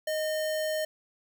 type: tone with sample-and-hold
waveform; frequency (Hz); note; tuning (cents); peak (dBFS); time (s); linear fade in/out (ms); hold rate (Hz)
sine; 622.3; D#5; 0; -27; 0.07-0.85; 5; 2450
effects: none